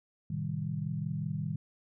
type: chord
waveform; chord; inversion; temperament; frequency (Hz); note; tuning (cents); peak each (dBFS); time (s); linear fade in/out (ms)
sine; A half-diminished seventh; none; equal; 110 / 130.81 / 155.56 / 196; A2 / C3 / Eb3 / G3; 0 / 0 / 0 / 0; -39 / -40 / -34 / -39; 0.3-1.56; 5
effects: none